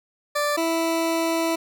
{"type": "tone pair in turn", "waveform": "20% pulse", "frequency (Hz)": [587, 329.4], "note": ["D5", "E4"], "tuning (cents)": [-1, -1], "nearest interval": "minor seventh", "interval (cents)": 1000, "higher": "first", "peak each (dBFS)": -16, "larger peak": "neither", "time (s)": [[0.35, 0.57], [0.57, 1.56]], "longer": "second", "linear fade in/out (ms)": 10, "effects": []}